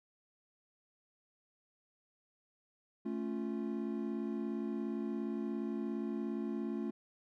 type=chord; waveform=triangle; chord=A augmented; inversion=none; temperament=equal; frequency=220 / 277.2 / 349.2 Hz; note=A3 / C#4 / E#4; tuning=0 / 0 / 0 cents; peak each=-36 / -39 / -39 dBFS; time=3.05-6.91 s; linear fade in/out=10 ms; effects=none